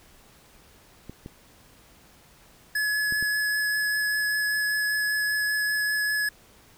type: clicks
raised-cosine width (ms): 3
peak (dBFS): -25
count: 4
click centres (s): 1.096 / 1.261 / 3.124 / 3.226
type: tone with vibrato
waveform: square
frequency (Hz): 1700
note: G#6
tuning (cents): +40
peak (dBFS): -24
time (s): 2.75-6.29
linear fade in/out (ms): 5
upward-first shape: triangle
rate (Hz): 5.1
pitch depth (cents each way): 10
effects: pink hiss -55 dBFS RMS until 6.77 s